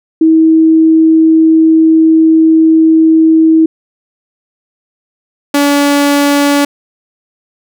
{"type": "tone pair in turn", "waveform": ["sine", "sawtooth"], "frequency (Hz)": [320.9, 285.9], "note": ["E4", "D4"], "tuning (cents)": [-46, -46], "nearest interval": "major second", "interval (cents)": 200, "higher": "first", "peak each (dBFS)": -3, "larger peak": "neither", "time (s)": [[0.21, 3.66], [5.54, 6.65]], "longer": "first", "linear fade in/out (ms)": 5, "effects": []}